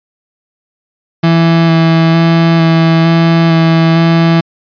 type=tone with vibrato; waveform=35% pulse; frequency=164.81 Hz; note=E3; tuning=in tune; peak=-4 dBFS; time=1.23-4.41 s; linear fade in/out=10 ms; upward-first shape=square; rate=1.1 Hz; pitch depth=11 cents each way; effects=resampled to 11025 Hz